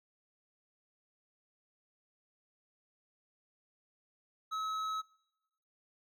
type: tone with hard clipping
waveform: sine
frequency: 1288 Hz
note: E6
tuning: 41 cents flat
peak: -36 dBFS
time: 4.51-5.02 s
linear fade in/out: 20 ms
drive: 8 dB
effects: noise-tail reverb RT60 1.0 s tail -22 dB re dry